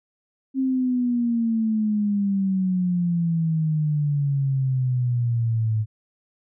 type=exponential sweep; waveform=sine; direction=down; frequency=267.7 to 107.6 Hz; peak=-19 dBFS; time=0.54-5.86 s; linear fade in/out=50 ms; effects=none